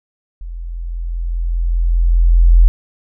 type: tone with level ramp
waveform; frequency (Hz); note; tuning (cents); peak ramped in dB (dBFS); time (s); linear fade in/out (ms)
sine; 42.48; F1; -47; -25 to -3; 0.41-2.68; 0
effects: none